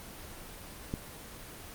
click, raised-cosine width 3 ms, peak -19 dBFS, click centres 0.939 s, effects pink hiss -46 dBFS RMS until 1.74 s + Opus 24 kbps

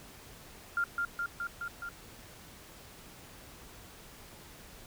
sine tone with echo, 1396.9 Hz, F6, in tune, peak -27 dBFS, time 0.77-0.84 s, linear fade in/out 2 ms, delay 210 ms, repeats 5, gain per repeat -2 dB, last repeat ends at 1.89 s, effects pink hiss -52 dBFS RMS until 4.86 s

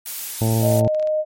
blue noise, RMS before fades -28 dBFS, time 0.06-0.8 s, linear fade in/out 0 ms
harmonic tone, 112.2 Hz, A2, 34 cents sharp, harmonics 1 / 2 / 3 / 4 / 5 / 6 / 7 / 8, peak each -17 / -23 / -27 / -29 / -31 / -33 / -34 / -35 dBFS, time 0.41-0.88 s, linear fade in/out 5 ms
sine tone, 617 Hz, D#5, 15 cents flat, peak -17 dBFS, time 0.61-1.25 s, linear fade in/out 50 ms
clicks, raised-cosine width 0.2 ms, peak -24 dBFS, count 10, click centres 0.662 / 0.715 / 0.752 / 0.809 / 0.848 / 0.879 / 0.947 / 0.997 / 1.027 / 1.073 s
effects MP3 64 kbps

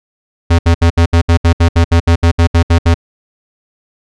square tone bursts, 84.4 Hz, E2, 41 cents sharp, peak -6 dBFS, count 16, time 0.5-2.944 s, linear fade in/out 10 ms, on 89 ms, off 68 ms, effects low-pass 6000 Hz 12 dB/octave

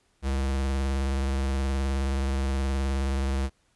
square tone with vibrato, 67.5 Hz, C#2, 45 cents flat, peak -25 dBFS, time 0.22-3.5 s, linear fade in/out 50 ms, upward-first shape triangle, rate 19 Hz, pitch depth 48 cents each way, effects pink hiss -68 dBFS RMS until 3.75 s + resampled to 24000 Hz

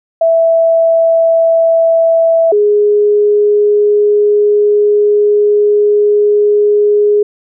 sine tone pair in turn, 659.3 / 415.3 Hz, E5 / G#4, 0 / 0 cents, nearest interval minor sixth, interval 800 cents, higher first, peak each -6 dBFS, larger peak neither, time 0.21-2.52 / 2.52-7.23 s, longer second, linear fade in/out 5 ms, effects none

